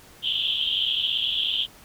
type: band-pass noise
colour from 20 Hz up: pink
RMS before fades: -25 dBFS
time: 0.22-1.67 s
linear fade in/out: 50 ms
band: 3000 to 3400 Hz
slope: 96 dB/octave
effects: pink hiss -50 dBFS RMS until 1.84 s